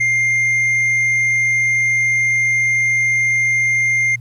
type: tone with tanh clipping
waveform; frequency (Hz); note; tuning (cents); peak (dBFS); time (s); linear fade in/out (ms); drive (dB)
sine; 2109; C7; +13; -14; 0-4.16; 10; 4
effects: added 120 Hz sine -30 dBFS peak until 4.2 s + pink hiss -59 dBFS RMS until 4.2 s